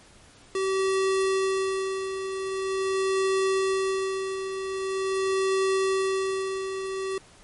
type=tone with tremolo; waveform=square; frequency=383.7 Hz; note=G4; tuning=37 cents flat; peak=-22 dBFS; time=0.55-7.18 s; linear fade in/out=2 ms; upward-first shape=sine; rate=0.44 Hz; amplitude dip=60%; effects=pink hiss -53 dBFS RMS until 7.43 s + MP3 48 kbps